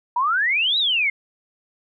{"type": "exponential two-way sweep", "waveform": "sine", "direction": "up then down", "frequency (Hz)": [932.3, 3962, 2089], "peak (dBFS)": -17, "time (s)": [0.16, 1.1], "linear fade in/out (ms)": 5, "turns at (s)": 0.78, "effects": []}